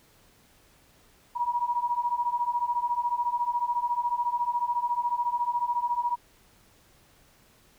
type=beating tone pair; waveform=sine; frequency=952 / 966 Hz; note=A#5 / B5; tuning=+36 / -39 cents; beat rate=14 Hz; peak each=-29 / -27 dBFS; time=1.35-6.16 s; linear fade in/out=20 ms; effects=pink hiss -60 dBFS RMS until 7.78 s